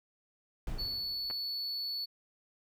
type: noise with exponential decay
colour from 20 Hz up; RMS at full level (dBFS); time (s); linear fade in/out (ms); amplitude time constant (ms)
brown; -36; 0.67-1.55; 2; 190
type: tone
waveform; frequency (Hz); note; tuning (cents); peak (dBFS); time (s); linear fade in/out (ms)
triangle; 4435; C#8; 0; -33; 0.78-2.06; 20
type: clicks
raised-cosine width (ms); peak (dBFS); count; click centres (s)
0.5; -30; 2; 1.302 / 1.31
effects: none